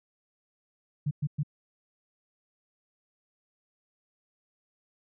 sine tone bursts, 146.83 Hz, D3, in tune, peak -25 dBFS, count 3, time 1.06-1.433 s, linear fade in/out 10 ms, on 51 ms, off 110 ms, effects none

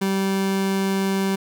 30% pulse tone, 193.8 Hz, G3, 20 cents flat, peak -17 dBFS, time 0.01-1.36 s, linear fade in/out 10 ms, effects none

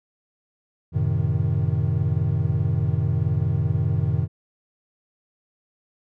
triangle chord, F# diminished seventh, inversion none, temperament equal with one note detuned, 91.7 / 110 / 130.81 / 155.56 Hz, F#2 / A2 / C3 / Eb3, -15 / 0 / 0 / 0 cents, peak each -23 dBFS, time 0.92-4.28 s, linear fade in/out 50 ms, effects none

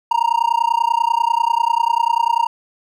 triangle tone with amplitude modulation, 933 Hz, A#5, 1 cent sharp, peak -8 dBFS, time 0.11-2.47 s, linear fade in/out 5 ms, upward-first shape sine, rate 30.2 Hz, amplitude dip 100%, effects none

